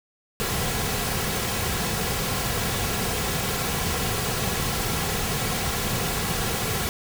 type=noise with comb filter; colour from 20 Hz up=pink; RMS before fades=-26 dBFS; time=0.4-6.89 s; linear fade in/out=0 ms; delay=3.3 ms; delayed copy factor=-0.5; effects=none